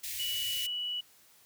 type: band-stop noise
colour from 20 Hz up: white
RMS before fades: -38 dBFS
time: 0.03-0.67 s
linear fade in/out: 10 ms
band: 120 to 1900 Hz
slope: 48 dB/octave
type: tone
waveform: sine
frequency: 2946 Hz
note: F#7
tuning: 8 cents flat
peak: -32 dBFS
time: 0.19-1.01 s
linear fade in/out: 10 ms
effects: white hiss -61 dBFS RMS until 1.45 s + high-pass 60 Hz 12 dB/octave